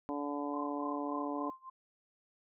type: harmonic tone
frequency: 144.6 Hz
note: D3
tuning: 27 cents flat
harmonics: 2 / 3 / 4 / 5 / 6 / 7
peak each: -37 / -44 / -43 / -44 / -45 / -43 dBFS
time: 0.09-1.5 s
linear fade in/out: 0 ms
type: tone with tremolo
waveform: sine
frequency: 1046.5 Hz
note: C6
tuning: in tune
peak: -39 dBFS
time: 0.53-1.7 s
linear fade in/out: 10 ms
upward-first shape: sine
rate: 3.5 Hz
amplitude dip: 95%
effects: none